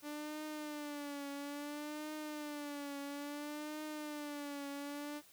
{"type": "tone with vibrato", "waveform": "sawtooth", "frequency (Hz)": 293.7, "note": "D4", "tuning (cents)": 0, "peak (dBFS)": -38, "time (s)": [0.02, 5.22], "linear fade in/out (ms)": 50, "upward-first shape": "triangle", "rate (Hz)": 0.59, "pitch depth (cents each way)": 79, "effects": ["white hiss -63 dBFS RMS until 5.32 s"]}